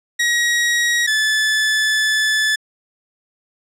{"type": "tone pair in turn", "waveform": "sawtooth", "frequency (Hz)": [1900, 1736.7], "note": ["A#6", "A6"], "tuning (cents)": [33, -23], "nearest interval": "major second", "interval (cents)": 156, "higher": "first", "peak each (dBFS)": -11, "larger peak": "neither", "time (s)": [[0.19, 1.07], [1.07, 2.56]], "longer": "second", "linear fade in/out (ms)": 10, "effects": ["low-pass 9000 Hz 12 dB/octave"]}